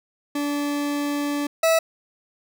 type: tone pair in turn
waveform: 40% pulse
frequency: 289.3 / 651.9 Hz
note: D4 / E5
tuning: -26 / -19 cents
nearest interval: octave + major second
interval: 1407 cents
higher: second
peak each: -22 / -15 dBFS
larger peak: second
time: 0.35-1.47 / 1.63-1.79 s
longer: first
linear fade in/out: 5 ms
effects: none